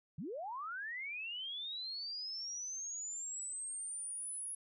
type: linear sweep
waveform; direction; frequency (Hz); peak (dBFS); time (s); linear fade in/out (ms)
sine; up; 125.6 to 10540; -40; 0.18-4.55; 5
effects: none